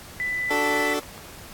sine tone, 1992 Hz, B6, 14 cents sharp, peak -24 dBFS, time 0.2-0.94 s, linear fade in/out 0 ms
20% pulse chord, D major, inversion none, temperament equal with one note detuned, 293.7 / 372.4 / 440 Hz, D4 / F#4 / A4, 0 / +11 / 0 cents, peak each -22 / -26 / -21 dBFS, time 0.5-1 s, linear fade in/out 10 ms
click train, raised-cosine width 0.5 ms, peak -28 dBFS, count 4, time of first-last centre 0.74-1.179 s, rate 6.84 Hz
effects pink hiss -43 dBFS RMS until 1.53 s + AAC 64 kbps

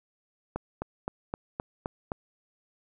click train, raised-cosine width 1 ms, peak -17 dBFS, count 7, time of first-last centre 0.56-2.118 s, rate 3.85 Hz, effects none

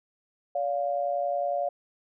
sine tone pair together, 572 / 702.8 Hz, D5 / F5, -46 / +11 cents, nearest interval major third, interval 357 cents, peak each -28 dBFS, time 0.55-1.69 s, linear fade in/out 5 ms, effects none

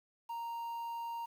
triangle tone with quantisation, 931 Hz, A#5, 2 cents flat, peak -36 dBFS, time 0.29-1.26 s, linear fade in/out 10 ms, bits 10, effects none

